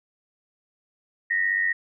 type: tone pair together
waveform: sine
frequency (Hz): 1852 / 1948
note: A#6 / B6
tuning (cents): -12 / -24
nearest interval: minor second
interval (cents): 88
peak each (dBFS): -22 / -26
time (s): 1.3-1.73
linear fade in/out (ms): 10
effects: none